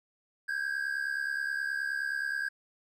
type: tone pair together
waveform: triangle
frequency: 1570.5 / 1640 Hz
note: G6 / G#6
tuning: +3 / -22 cents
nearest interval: minor second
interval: 75 cents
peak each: -32 / -31 dBFS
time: 0.48-2.49 s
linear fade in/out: 10 ms
effects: none